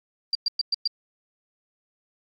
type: tone bursts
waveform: sine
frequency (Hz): 4732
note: D8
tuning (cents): +12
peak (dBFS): -20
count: 5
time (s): 0.33-0.875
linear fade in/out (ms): 2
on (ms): 21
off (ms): 110
effects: AAC 48 kbps

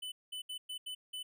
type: tone bursts at uneven times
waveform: square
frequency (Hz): 3006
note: F#7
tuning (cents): +27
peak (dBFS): -40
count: 6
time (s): 0.02-0.12 / 0.32-0.42 / 0.49-0.58 / 0.69-0.78 / 0.86-0.95 / 1.13-1.23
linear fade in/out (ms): 10
effects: none

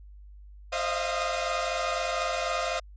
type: tone cluster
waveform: sawtooth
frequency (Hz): 527 / 619 / 673 / 697 / 1235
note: C5 / D#5 / E5 / F5 / D#6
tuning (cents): +12 / -9 / +36 / -4 / -13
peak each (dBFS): -30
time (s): 0.72-2.8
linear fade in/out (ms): 10
effects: added 50 Hz sine -45 dBFS peak until 2.96 s + resampled to 16000 Hz

